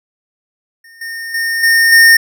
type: tone with level steps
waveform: square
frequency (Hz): 1829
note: A#6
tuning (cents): -33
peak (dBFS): -39 / -23 / -15 / -8 / -4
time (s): 0.84-2.17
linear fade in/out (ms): 5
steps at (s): 1.01 / 1.34 / 1.63 / 1.92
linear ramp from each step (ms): 5
effects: none